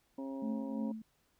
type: harmonic tone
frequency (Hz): 135.4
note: C#3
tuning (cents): -40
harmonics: 2 / 3 / 4 / 5 / 6 / 7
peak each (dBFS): -39 / -53 / -46 / -58 / -59 / -52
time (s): 0.18-0.92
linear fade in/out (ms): 5
type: tone with tremolo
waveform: sine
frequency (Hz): 220.2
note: A3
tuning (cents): +2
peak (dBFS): -33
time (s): 0.42-1.02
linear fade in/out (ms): 5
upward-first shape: triangle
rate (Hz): 3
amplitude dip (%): 75
effects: pink hiss -74 dBFS RMS until 1.39 s